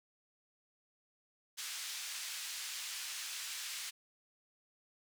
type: band-pass noise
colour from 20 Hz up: white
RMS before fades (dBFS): -43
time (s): 1.57-3.91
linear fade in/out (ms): 20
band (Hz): 1800 to 7200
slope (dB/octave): 12
effects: none